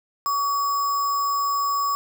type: tone with sample-and-hold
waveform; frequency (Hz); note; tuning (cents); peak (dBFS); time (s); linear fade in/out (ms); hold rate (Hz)
sine; 1134; C#6; +39; -20; 0.26-1.95; 0; 6300
effects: none